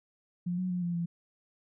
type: tone with pitch steps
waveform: sine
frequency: 176.4 / 183.7 / 178.9 / 173.3 / 170.6 Hz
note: F3 / F#3 / F3 / F3 / F3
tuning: +18 / -12 / +42 / -13 / -40 cents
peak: -29 dBFS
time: 0.46-1.06 s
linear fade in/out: 10 ms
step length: 120 ms
effects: none